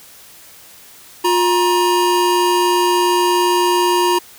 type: tone pair together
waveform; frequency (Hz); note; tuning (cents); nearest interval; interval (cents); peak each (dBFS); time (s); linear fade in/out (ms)
square; 355.6 / 949.3; F4 / A#5; +31 / +31; octave + perfect fourth; 1700; -16 / -16; 1.24-4.19; 10
effects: white hiss -42 dBFS RMS until 4.38 s